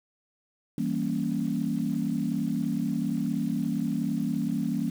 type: chord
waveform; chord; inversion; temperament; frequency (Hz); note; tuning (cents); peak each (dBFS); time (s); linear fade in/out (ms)
sine; E diminished seventh; none; equal; 164.81 / 196 / 233.1 / 277.2; E3 / G3 / Bb3 / Db4; 0 / 0 / 0 / 0; -32 / -31 / -29 / -31; 0.78-4.9; 2
effects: tanh soft clip ceiling -15 dBFS + 8-bit